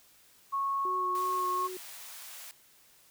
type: tone with pitch glide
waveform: sine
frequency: 1100 to 1091.1 Hz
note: C#6 to C#6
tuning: -14 to -28 cents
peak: -28 dBFS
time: 0.52-1.68 s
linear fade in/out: 20 ms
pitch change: -14 cents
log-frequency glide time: 1.21-1.31 s
type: tone with vibrato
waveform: sine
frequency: 366.5 Hz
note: F#4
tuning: 16 cents flat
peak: -38 dBFS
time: 0.85-1.77 s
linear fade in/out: 2 ms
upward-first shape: sine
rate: 2.7 Hz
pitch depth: 20 cents each way
type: high-pass noise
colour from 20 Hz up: white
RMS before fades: -46 dBFS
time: 1.15-2.51 s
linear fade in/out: 0 ms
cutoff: 640 Hz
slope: 24 dB/octave
effects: white hiss -61 dBFS RMS until 3.1 s